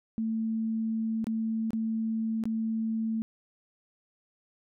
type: tone with dropouts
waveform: sine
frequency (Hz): 222.9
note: A3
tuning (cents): +23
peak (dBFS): -27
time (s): 0.18-3.22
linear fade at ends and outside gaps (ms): 0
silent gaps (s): 1.243-1.269 / 1.706-1.732 / 2.438-2.455
effects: none